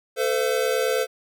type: tone cluster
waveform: square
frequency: 443.9 / 513 / 675 Hz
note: A4 / C5 / E5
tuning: +15 / -34 / +41 cents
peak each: -25 / -24 / -31 dBFS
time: 0.16-1.07 s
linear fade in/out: 50 ms
effects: none